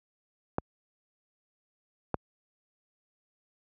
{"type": "clicks", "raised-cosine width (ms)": 1, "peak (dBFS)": -13, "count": 2, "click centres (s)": [0.584, 2.143], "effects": ["high-pass 60 Hz 12 dB/octave"]}